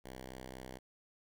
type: tone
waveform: 5% pulse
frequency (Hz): 64.3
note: C2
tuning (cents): -30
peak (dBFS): -35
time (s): 0.04-0.79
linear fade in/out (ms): 20
effects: none